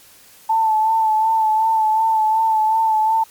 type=tone with vibrato; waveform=sine; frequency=880 Hz; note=A5; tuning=in tune; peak=-13 dBFS; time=0.49-3.24 s; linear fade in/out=10 ms; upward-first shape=sine; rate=2.7 Hz; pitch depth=31 cents each way; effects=white hiss -47 dBFS RMS until 3.3 s + MP3 96 kbps